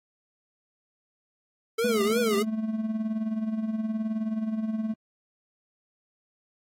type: tone with vibrato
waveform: square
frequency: 440 Hz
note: A4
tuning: in tune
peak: -24 dBFS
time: 1.78-2.43 s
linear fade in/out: 10 ms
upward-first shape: triangle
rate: 3 Hz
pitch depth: 210 cents each way
type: tone with tremolo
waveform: triangle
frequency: 219.4 Hz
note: A3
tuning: 5 cents flat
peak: -22 dBFS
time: 1.84-4.94 s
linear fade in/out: 5 ms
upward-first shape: sine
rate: 19 Hz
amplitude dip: 60%
effects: AAC 48 kbps